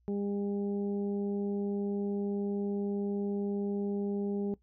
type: harmonic tone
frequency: 201.7 Hz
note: G3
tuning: 50 cents sharp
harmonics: 1 / 2 / 3 / 4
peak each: -32 / -35 / -51 / -51 dBFS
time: 0.08-4.54 s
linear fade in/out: 0 ms
effects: noise-tail reverb RT60 0.1 s tail -19 dB re dry + added 60 Hz sine -66 dBFS peak until 4.62 s